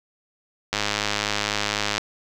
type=click train; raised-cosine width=0.2 ms; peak=-5 dBFS; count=131; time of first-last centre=0.73-1.98 s; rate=104 Hz; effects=none